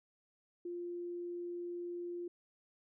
sine tone, 349.2 Hz, F4, in tune, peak -39 dBFS, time 0.65-2.28 s, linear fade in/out 5 ms, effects none

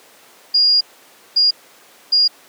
sine tone bursts at uneven times, 4843 Hz, D#8, 48 cents flat, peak -10 dBFS, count 3, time 0.54-0.81 / 1.36-1.51 / 2.12-2.28 s, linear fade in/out 10 ms, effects pink hiss -46 dBFS RMS until 2.48 s + high-pass 400 Hz 12 dB/octave

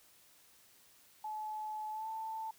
sine tone with pitch glide, 859 to 885.2 Hz, A5 to A5, -42 to +10 cents, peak -38 dBFS, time 1.24-2.51 s, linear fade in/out 5 ms, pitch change +52 cents, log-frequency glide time 1.91-2.08 s, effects white hiss -64 dBFS RMS until 2.58 s

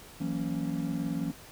triangle chord, F# dominant seventh, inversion third, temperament just, 166.5 / 185 / 231.2 / 277.5 Hz, E3 / F#3 / A#3 / C#4, +18 / 0 / -14 / +2 cents, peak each -32 / -35 / -34 / -32 dBFS, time 0.2-1.32 s, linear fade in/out 10 ms, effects pink hiss -50 dBFS RMS until 1.51 s

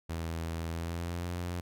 sawtooth tone with pitch glide, 82.41 to 87.82 Hz, E2 to F2, 0 to +10 cents, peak -30 dBFS, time 0.09-1.61 s, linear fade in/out 10 ms, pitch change +110 cents, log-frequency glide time 0.67-1.32 s, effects none

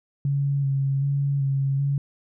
sine tone with vibrato, 138.59 Hz, C#3, in tune, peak -20 dBFS, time 0.25-1.98 s, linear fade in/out 2 ms, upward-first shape square, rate 1.3 Hz, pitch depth 21 cents each way, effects none

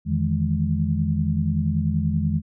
sine tone cluster, 85 / 153.1 / 163.5 / 208.9 Hz, F2 / D#3 / E3 / G#3, -46 / -28 / -14 / +10 cents, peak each -25 dBFS, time 0.05-2.42 s, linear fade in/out 50 ms, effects none

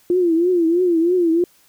sine tone with vibrato, 344.9 Hz, F4, 22 cents flat, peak -13 dBFS, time 0.1-1.44 s, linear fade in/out 2 ms, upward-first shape triangle, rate 3.1 Hz, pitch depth 130 cents each way, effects white hiss -55 dBFS RMS until 1.68 s

